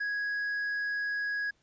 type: tone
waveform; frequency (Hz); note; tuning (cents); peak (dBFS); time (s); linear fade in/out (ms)
triangle; 1661.2; G#6; 0; -28; 0-1.51; 10
effects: pink hiss -70 dBFS RMS until 1.62 s + resampled to 16000 Hz